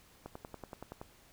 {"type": "click train", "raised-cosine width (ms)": 1, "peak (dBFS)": -29, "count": 9, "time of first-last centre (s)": [0.26, 1.015], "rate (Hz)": 10.6, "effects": ["pink hiss -62 dBFS RMS until 1.32 s"]}